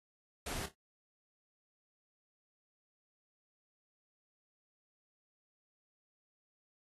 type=noise with echo; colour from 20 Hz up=pink; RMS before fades=-41 dBFS; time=0.46-0.66 s; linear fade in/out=5 ms; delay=28 ms; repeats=3; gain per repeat=-12 dB; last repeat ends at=0.744 s; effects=AAC 32 kbps